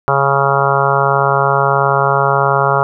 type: harmonic tone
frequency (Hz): 138.59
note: C#3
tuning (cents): 0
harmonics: 1 / 3 / 4 / 5 / 6 / 7 / 8 / 9 / 10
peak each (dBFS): -19 / -19 / -19 / -19 / -19 / -19 / -19 / -19 / -19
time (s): 0.08-2.83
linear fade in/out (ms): 0
effects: none